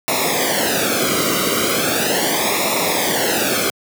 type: noise with flanger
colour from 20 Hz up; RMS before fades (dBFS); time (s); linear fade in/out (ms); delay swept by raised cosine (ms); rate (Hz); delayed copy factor
pink; -18; 0.08-3.7; 0; 0.64 to 1.18; 0.38; -0.9
effects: high-pass 150 Hz 12 dB/octave